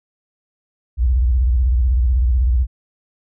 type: tone with vibrato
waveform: sine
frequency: 61.74 Hz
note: B1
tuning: in tune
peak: -12 dBFS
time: 0.97-2.67 s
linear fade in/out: 50 ms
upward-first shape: square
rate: 16 Hz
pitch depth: 170 cents each way
effects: none